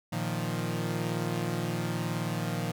sawtooth chord, Bb suspended fourth, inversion none, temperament equal, 116.54 / 155.56 / 174.61 Hz, Bb2 / Eb3 / F3, 0 / 0 / 0 cents, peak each -30 dBFS, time 0.12-2.72 s, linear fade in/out 10 ms, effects none

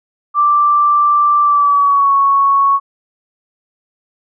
sine tone with pitch glide, 1174.7 to 1108.8 Hz, D6 to C#6, 0 to 0 cents, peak -8 dBFS, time 0.34-2.8 s, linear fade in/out 50 ms, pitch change -100 cents, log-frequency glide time 1.42-2.13 s, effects none

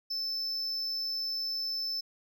triangle tone, 5274 Hz, E8, in tune, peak -30 dBFS, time 0.1-2.01 s, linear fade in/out 10 ms, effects none

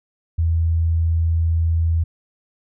sine tone, 82.41 Hz, E2, in tune, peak -15 dBFS, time 0.38-2.04 s, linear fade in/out 10 ms, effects none

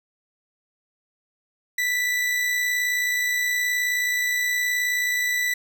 40% pulse tone with amplitude modulation, 1975.5 Hz, B6, in tune, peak -19 dBFS, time 1.78-5.54 s, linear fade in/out 5 ms, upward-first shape sine, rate 59 Hz, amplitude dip 30%, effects none

